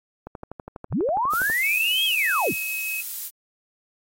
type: click train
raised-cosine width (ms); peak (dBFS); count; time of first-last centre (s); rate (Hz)
1; -21; 16; 0.27-1.5; 12.2
type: linear two-way sweep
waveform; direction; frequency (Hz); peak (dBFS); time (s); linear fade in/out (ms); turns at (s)
sine; up then down; 46.02 to 3322 to 46.02; -20; 0.9-2.54; 50; 2.05
type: noise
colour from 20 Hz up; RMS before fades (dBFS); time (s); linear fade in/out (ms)
violet; -30; 1.3-3.31; 50
type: tone with pitch glide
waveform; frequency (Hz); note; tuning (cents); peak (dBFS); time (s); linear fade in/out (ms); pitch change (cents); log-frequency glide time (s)
sine; 2585 to 2564; E7 to E7; -34 to -49; -27; 1.63-3.01; 5; -15; 1.92-2.45
effects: AAC 48 kbps